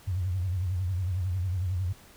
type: tone with vibrato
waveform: sine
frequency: 91.6 Hz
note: F#2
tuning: 17 cents flat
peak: -26 dBFS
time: 0.07-1.93 s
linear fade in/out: 10 ms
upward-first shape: sine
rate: 11 Hz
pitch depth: 110 cents each way
effects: pink hiss -54 dBFS RMS until 2.16 s